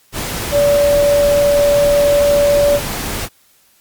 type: tone in noise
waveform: sine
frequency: 576 Hz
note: D5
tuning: 34 cents flat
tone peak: -9 dBFS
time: 0.51-2.8 s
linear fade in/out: 50 ms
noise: pink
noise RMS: -22 dBFS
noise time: 0.12-3.29 s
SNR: +10 dB
effects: white hiss -53 dBFS RMS until 3.8 s + Opus 48 kbps